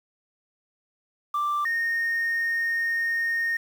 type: tone pair in turn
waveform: sine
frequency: 1177 / 1844.8 Hz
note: D6 / A#6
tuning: +3 / -19 cents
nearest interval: minor sixth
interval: 778 cents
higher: second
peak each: -21 dBFS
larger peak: neither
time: 1.34-1.65 / 1.65-3.57 s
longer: second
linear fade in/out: 5 ms
effects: tanh soft clip ceiling -21 dBFS + 8-bit